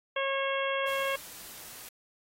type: harmonic tone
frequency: 545 Hz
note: C#5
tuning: 29 cents flat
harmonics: 1 / 2 / 3 / 4 / 5 / 6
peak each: -31 / -34 / -36 / -37 / -38 / -39 dBFS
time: 0.16-1.16 s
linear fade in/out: 5 ms
type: noise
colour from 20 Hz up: white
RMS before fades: -46 dBFS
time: 0.87-1.89 s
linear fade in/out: 5 ms
effects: AAC 48 kbps